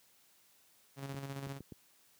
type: tone with tremolo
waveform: sawtooth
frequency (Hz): 137.8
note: C#3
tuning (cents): -10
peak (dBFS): -35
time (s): 0.96-1.6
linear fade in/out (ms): 50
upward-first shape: square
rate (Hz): 15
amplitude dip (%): 45
type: clicks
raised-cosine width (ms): 3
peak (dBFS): -33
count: 4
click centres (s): 1.145 / 1.469 / 1.606 / 1.722
effects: white hiss -67 dBFS RMS until 2.19 s + high-pass 80 Hz 12 dB/octave